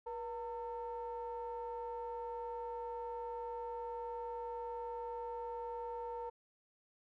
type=ring-modulated tone; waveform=triangle; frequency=214.7 Hz; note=A3; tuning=42 cents flat; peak=-35 dBFS; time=0.06-6.3 s; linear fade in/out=10 ms; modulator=695 Hz; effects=none